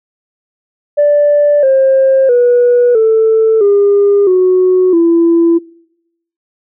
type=tone with pitch steps; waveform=sine; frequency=585 / 533.4 / 486.3 / 443.3 / 404.2 / 368.5 / 336 Hz; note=D5 / C5 / B4 / A4 / G#4 / F#4 / E4; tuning=-7 / +33 / -27 / +13 / -47 / -7 / +33 cents; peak=-4 dBFS; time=0.97-5.59 s; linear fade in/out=20 ms; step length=660 ms; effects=noise-tail reverb RT60 0.8 s tail -23 dB re dry + tanh soft clip ceiling -2 dBFS